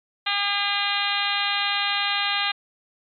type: harmonic tone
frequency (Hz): 404.3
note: G#4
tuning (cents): -46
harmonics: 2 / 3 / 4 / 5 / 6 / 7 / 8 / 9 / 10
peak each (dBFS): -30 / -30 / -30 / -30 / -30 / -30 / -30 / -30 / -30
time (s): 0.26-2.52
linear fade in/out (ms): 10
effects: MP3 96 kbps